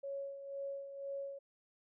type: tone with tremolo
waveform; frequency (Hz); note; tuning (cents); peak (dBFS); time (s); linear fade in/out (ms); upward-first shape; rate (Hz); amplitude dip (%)
sine; 554.4; C#5; 0; -38; 0.03-1.39; 10; sine; 2; 60
effects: none